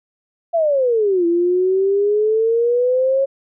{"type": "exponential two-way sweep", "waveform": "sine", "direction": "down then up", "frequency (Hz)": [690, 337.2, 549], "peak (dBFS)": -13, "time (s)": [0.53, 3.26], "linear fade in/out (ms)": 20, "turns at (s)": 1.26, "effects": []}